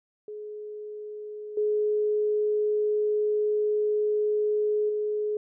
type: tone with level steps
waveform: sine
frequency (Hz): 421.9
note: G#4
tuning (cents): +27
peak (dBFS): -35 / -22 / -25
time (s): 0.28-5.37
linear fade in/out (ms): 2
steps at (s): 1.57 / 4.89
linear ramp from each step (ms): 5
effects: none

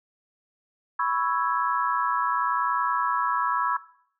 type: chord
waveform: sine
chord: C# minor seventh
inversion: third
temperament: equal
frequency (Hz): 987.8 / 1108.7 / 1318.5 / 1661.2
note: B5 / C#6 / E6 / G#6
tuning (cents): 0 / 0 / 0 / 0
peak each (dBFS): -27 / -27 / -28 / -31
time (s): 0.99-3.77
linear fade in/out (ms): 5
effects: noise-tail reverb RT60 0.6 s tail -17 dB re dry

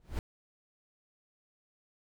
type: noise with exponential growth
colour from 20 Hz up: brown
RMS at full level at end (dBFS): -29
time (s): 0-0.19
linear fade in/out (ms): 1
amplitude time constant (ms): 41
effects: none

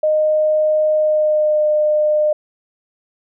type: tone with pitch glide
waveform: sine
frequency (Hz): 616 to 605.8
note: D#5 to D#5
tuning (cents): -17 to -46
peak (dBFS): -12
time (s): 0.03-2.33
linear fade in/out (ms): 5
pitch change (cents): -29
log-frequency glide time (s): 0.95-1.68
effects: none

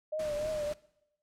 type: tone with vibrato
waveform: sine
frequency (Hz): 607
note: D#5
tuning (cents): -43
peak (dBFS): -31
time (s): 0.12-0.73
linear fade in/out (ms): 10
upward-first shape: triangle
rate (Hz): 3.3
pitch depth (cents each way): 66
type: noise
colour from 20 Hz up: pink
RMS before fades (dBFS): -45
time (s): 0.19-0.74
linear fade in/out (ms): 5
effects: noise-tail reverb RT60 0.8 s tail -20 dB re dry + low-pass 10000 Hz 12 dB/octave

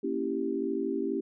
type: chord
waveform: sine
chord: A# diminished seventh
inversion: none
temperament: equal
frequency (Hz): 233.1 / 277.2 / 329.6 / 392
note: A#3 / C#4 / E4 / G4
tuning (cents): 0 / 0 / 0 / 0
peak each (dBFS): -36 / -33 / -34 / -32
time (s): 0.03-1.21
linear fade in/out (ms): 10
effects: none

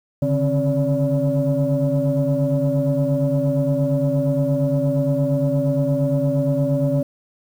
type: tone cluster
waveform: sine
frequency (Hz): 138.5 / 147.1 / 268.8 / 573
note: C#3 / D3 / C4 / D5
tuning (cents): -1 / +3 / +47 / -43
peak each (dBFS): -21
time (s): 0.22-7.03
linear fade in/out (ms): 5
effects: tanh soft clip ceiling -10 dBFS + 8-bit

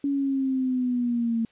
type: linear sweep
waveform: sine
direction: down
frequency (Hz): 283 to 225.6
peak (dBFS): -22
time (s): 0.04-1.45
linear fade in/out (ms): 2
effects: white hiss -61 dBFS RMS until 1.51 s + resampled to 8000 Hz

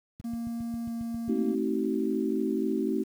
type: click train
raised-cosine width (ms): 5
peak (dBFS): -28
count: 9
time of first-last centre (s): 0.2-1.28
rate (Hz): 7.41
type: tone with pitch glide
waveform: triangle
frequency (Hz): 232.8 to 231.5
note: A#3 to A#3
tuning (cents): -2 to -12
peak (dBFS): -29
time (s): 0.24-1.55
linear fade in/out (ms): 10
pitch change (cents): -10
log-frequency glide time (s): 0.84-0.89
type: chord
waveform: sine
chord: A diminished seventh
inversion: none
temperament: just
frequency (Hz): 220 / 264 / 316.8 / 380.2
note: A3 / C4 / Eb4 / Gb4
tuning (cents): 0 / +16 / +31 / +47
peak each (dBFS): -31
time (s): 1.28-3.04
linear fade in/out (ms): 20
effects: high-pass 60 Hz 12 dB/octave + 9-bit

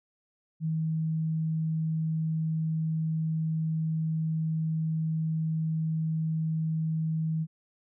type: tone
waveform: sine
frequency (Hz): 159.5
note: D#3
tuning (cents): +43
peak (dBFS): -26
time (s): 0.6-7.47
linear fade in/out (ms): 50
effects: none

